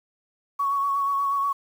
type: tone with vibrato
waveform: sine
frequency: 1115 Hz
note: C#6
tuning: 10 cents sharp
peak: -21 dBFS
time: 0.59-1.53 s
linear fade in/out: 10 ms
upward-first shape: sine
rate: 8.3 Hz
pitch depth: 22 cents each way
effects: 8-bit